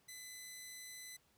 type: tone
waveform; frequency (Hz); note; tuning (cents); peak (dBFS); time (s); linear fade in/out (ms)
10% pulse; 2011; B6; +31; -40; 0.08-1.17; 10
effects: pink hiss -73 dBFS RMS until 1.37 s + high-pass 60 Hz 12 dB/octave